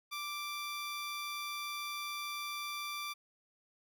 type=tone; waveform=15% pulse; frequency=1174.7 Hz; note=D6; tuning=in tune; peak=-32 dBFS; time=0.11-3.14 s; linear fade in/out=20 ms; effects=none